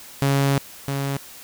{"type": "tone pair in turn", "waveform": "sawtooth", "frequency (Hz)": [138.59, 138.59], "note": ["C#3", "C#3"], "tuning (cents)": [0, 0], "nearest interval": "unison", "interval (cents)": 0, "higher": "neither", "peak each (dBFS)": [-13, -19], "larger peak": "first", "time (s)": [[0.22, 0.58], [0.88, 1.17]], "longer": "first", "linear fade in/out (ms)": 0, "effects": ["white hiss -42 dBFS RMS until 1.43 s"]}